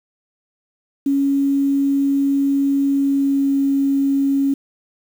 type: tone with pitch glide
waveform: sine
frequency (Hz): 277.7 to 275.9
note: C#4 to C#4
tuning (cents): +3 to -8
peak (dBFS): -14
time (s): 1.06-4.54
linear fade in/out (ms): 5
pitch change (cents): -11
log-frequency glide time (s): 2.88-3.56
effects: 7-bit